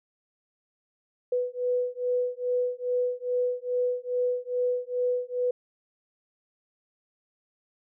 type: beating tone pair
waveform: sine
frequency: 493.9 / 496.3 Hz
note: B4 / B4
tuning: 0 / +8 cents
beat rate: 2.4 Hz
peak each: -28 dBFS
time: 1.32-5.51 s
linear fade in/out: 5 ms
effects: none